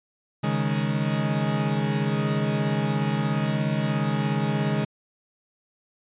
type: chord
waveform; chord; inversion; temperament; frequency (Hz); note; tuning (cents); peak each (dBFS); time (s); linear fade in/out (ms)
40% pulse; C# suspended second; none; equal; 138.59 / 155.56 / 207.7; C#3 / D#3 / G#3; 0 / 0 / 0; -26; 0.43-4.85; 10
effects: resampled to 8000 Hz